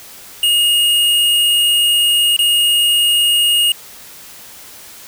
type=tone with dropouts; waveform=square; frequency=2858 Hz; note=F7; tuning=39 cents sharp; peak=-11 dBFS; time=0.43-3.72 s; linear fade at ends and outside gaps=2 ms; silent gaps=2.365-2.39 s; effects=white hiss -37 dBFS RMS until 5.07 s

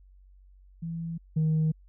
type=tone pair in turn; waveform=sine; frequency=166.3 / 157 Hz; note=E3 / D#3; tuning=+16 / +16 cents; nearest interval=minor second; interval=100 cents; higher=first; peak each=-31 / -20 dBFS; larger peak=second; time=0.82-1.18 / 1.36-1.72 s; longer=neither; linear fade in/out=10 ms; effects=tanh soft clip ceiling -20 dBFS + added 47 Hz sine -52 dBFS peak until 1.88 s

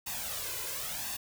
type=noise with flanger; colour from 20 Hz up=white; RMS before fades=-37 dBFS; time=0.06-1.17 s; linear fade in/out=10 ms; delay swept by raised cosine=1.1 to 2.02 ms; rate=0.95 Hz; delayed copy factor=+0.7; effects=none

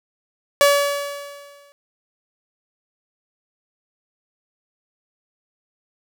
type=tone with exponential decay; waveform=sawtooth; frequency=570 Hz; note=C#5; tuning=48 cents sharp; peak=-6 dBFS; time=0.61-1.72 s; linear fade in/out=0 ms; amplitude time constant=240 ms; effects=none

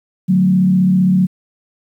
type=tone with frequency modulation; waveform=sine; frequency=185 Hz; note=F#3; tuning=in tune; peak=-9 dBFS; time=0.28-1.27 s; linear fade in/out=20 ms; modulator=35.4 Hz; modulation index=0.59; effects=8-bit

